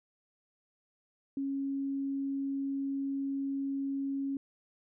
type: tone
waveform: sine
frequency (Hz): 274.8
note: C#4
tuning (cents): -15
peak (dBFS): -31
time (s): 1.37-4.37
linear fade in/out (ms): 2
effects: none